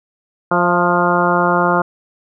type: harmonic tone with a mistuned harmonic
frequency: 176 Hz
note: F3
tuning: 14 cents sharp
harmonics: 1 / 2 / 3 / 4 / 5 / 6 / 7 / 8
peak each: -20 / -20 / -20 / -20 / -20 / -20 / -20 / -20 dBFS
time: 0.51-1.82 s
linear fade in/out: 5 ms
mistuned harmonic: 4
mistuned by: -26 cents
effects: none